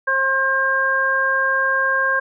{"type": "harmonic tone", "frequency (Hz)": 534, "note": "C5", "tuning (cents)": 35, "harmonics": [1, 2, 3], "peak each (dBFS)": [-25, -22, -17], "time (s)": [0.07, 2.2], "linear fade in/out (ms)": 10, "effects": []}